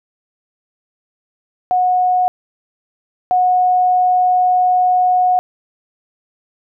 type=tone pair in turn; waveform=sine; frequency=730 / 730 Hz; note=F#5 / F#5; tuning=-24 / -24 cents; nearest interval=unison; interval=0 cents; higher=neither; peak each=-11 / -10 dBFS; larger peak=second; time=1.71-2.28 / 3.31-5.39 s; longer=second; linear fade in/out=0 ms; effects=none